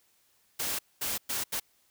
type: noise bursts at uneven times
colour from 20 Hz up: white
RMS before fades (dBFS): -32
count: 4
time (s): 0.59-0.79 / 1.01-1.18 / 1.29-1.44 / 1.52-1.6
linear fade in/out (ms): 10
effects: white hiss -68 dBFS RMS until 1.9 s